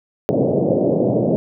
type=band-pass noise; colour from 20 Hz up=white; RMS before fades=-17 dBFS; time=0.29-1.36 s; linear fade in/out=0 ms; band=110 to 620 Hz; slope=48 dB/octave; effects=none